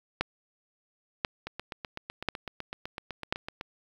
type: two click trains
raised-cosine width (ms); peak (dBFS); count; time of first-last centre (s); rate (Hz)
0.3; -10 / -20; 4 / 18; 0.21-3.325 / 1.47-3.611; 0.963 / 7.94
effects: 8-bit